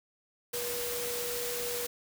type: tone in noise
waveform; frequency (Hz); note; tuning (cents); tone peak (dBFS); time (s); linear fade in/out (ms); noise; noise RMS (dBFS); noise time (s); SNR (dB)
sine; 482.8; B4; -39; -36; 0.53-1.87; 10; white; -36; 0.53-1.87; -3
effects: none